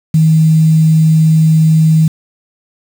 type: tone with quantisation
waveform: sine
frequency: 158.6 Hz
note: D#3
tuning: 33 cents sharp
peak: -5 dBFS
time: 0.14-2.08 s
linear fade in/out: 5 ms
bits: 5
effects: none